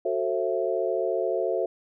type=chord; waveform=sine; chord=F# half-diminished seventh; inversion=none; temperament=just; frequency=370 / 444 / 532.8 / 666 Hz; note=F#4 / A4 / C5 / E5; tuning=0 / +16 / +31 / +18 cents; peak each=-29 dBFS; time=0.05-1.66 s; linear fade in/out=5 ms; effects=none